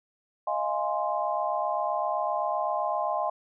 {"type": "chord", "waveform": "sine", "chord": "F minor seventh", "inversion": "third", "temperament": "equal with one note detuned", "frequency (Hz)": [622.3, 690, 830.6, 1046.5], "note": ["Eb5", "F5", "Ab5", "C6"], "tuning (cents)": [0, -21, 0, 0], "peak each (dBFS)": -31, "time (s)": [0.47, 3.3], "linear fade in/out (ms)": 5, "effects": []}